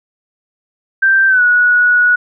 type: tone with pitch glide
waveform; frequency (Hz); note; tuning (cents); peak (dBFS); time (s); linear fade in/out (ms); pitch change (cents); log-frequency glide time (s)
sine; 1568 to 1463; G6 to F#6; 0 to -20; -7; 1.02-2.16; 10; -120; 1.28-1.42
effects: none